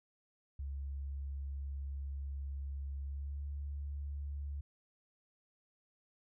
sine tone with pitch glide, 69.3 to 71.33 Hz, C#2 to D2, 0 to -50 cents, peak -38 dBFS, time 0.59-4.61 s, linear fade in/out 5 ms, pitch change +50 cents, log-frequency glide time 3.03-3.44 s, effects none

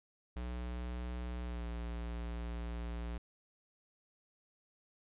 square tone with pitch glide, 60.8 to 58.46 Hz, B1 to A#1, -26 to +6 cents, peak -39 dBFS, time 0.36-3.18 s, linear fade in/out 5 ms, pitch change -68 cents, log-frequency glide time 1.43-1.66 s, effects resampled to 8000 Hz

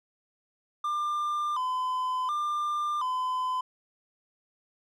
triangle tone with vibrato, 1102 Hz, C#6, 11 cents flat, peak -25 dBFS, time 0.84-3.61 s, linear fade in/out 5 ms, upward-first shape square, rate 0.69 Hz, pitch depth 140 cents each way, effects none

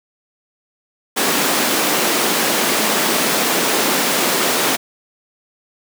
pink high-pass noise, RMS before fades -17 dBFS, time 1.16-4.77 s, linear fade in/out 20 ms, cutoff 220 Hz, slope 24 dB/octave, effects none

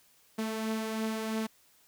sawtooth beating tone pair, 220 / 223 Hz, A3 / A3, 0 / +23 cents, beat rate 3 Hz, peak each -28 / -36 dBFS, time 0.38-1.47 s, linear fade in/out 10 ms, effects white hiss -64 dBFS RMS until 1.87 s

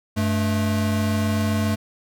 square tone pair together, 96.8 / 216.8 Hz, G2 / A3, -21 / -25 cents, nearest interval octave + major second, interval 1396 cents, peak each -23 dBFS, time 0.16-1.76 s, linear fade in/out 20 ms, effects none

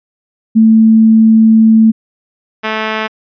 sine / 5% pulse tone pair in turn, 221.9 / 218.1 Hz, A3 / A3, +15 / -15 cents, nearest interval unison, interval 30 cents, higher first, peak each -3 dBFS, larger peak neither, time 0.55-1.92 / 2.63-3.08 s, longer first, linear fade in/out 20 ms, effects resampled to 11025 Hz

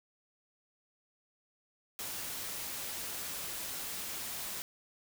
white noise, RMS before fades -40 dBFS, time 1.99-4.62 s, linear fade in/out 0 ms, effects none

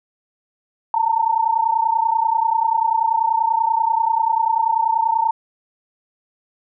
sine tone pair together, 888.7 / 919 Hz, A5 / A#5, +17 / -25 cents, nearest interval minor second, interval 58 cents, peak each -18 dBFS, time 0.94-5.31 s, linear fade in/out 2 ms, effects none

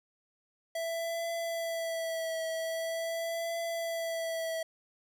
square tone with vibrato, 660 Hz, E5, 2 cents sharp, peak -33 dBFS, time 0.75-4.63 s, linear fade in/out 5 ms, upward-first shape triangle, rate 0.44 Hz, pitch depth 32 cents each way, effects none

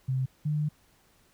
sine tone pair in turn, 130.81 / 150.44 Hz, C3 / D3, 0 / +42 cents, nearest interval major second, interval 242 cents, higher second, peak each -25 dBFS, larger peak neither, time 0.08-0.26 / 0.45-0.69 s, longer second, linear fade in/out 10 ms, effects pink hiss -64 dBFS RMS until 1.33 s

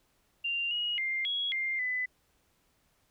sine tone with pitch steps, 2782 / 2891 / 2104 / 3329 / 2105 / 2004 Hz, F7 / F#7 / C7 / G#7 / C7 / B6, -7 / -41 / +9 / +3 / +10 / +25 cents, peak -29 dBFS, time 0.44-2.06 s, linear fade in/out 10 ms, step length 270 ms, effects pink hiss -71 dBFS RMS until 3.1 s

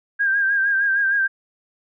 sine tone with vibrato, 1600 Hz, G6, 35 cents sharp, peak -16 dBFS, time 0.19-1.28 s, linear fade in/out 20 ms, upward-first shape sine, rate 6.5 Hz, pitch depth 49 cents each way, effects none

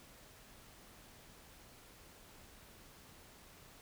silence, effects pink hiss -59 dBFS RMS until 3.81 s

